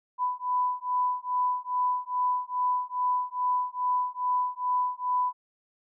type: beating tone pair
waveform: sine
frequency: 995 / 997.4 Hz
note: B5 / B5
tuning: +13 / +17 cents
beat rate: 2.4 Hz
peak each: -28 dBFS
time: 0.18-5.33 s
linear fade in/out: 50 ms
effects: none